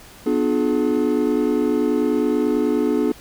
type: chord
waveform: triangle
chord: B diminished seventh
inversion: none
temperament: just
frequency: 246.9 / 296.3 / 355.6 / 426.7 Hz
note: B3 / D4 / F4 / Ab4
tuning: 0 / +15 / +31 / +47 cents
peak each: -20 / -19 / -23 / -20 dBFS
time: 0.26-3.12 s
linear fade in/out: 5 ms
effects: pink hiss -44 dBFS RMS until 3.2 s